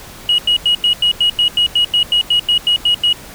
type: tone bursts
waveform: sine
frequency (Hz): 2900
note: F#7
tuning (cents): -35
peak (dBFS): -8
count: 16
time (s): 0.29-3.128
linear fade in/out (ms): 2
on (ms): 93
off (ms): 90
effects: tanh soft clip ceiling -6 dBFS + pink hiss -35 dBFS RMS until 3.34 s